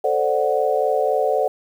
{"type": "chord", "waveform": "sine", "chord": "D dominant seventh", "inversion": "second", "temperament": "equal", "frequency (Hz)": [440, 523.3, 587.3, 740], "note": ["A4", "C5", "D5", "F#5"], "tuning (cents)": [0, 0, 0, 0], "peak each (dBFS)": -22, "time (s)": [0.04, 1.48], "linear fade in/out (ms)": 5, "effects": ["8-bit"]}